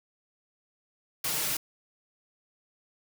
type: noise with comb filter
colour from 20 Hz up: white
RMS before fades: -30 dBFS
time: 1.24-1.57 s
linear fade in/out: 5 ms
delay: 6.4 ms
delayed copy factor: +0.7
effects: none